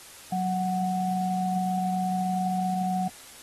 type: tone pair together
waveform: sine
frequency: 185 / 740 Hz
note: F#3 / F#5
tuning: 0 / 0 cents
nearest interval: 2 octaves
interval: 2400 cents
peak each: -27 dBFS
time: 0.32-3.08 s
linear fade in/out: 5 ms
effects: white hiss -47 dBFS RMS until 3.42 s + AAC 32 kbps